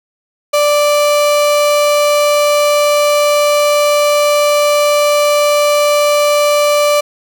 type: tone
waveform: 35% pulse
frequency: 587.3 Hz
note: D5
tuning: in tune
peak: -7 dBFS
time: 0.53-7.01 s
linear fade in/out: 10 ms
effects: none